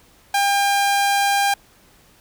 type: tone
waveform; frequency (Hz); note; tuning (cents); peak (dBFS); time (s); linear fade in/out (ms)
sawtooth; 801; G5; +37; -12; 0.34-1.54; 5
effects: pink hiss -53 dBFS RMS until 2.2 s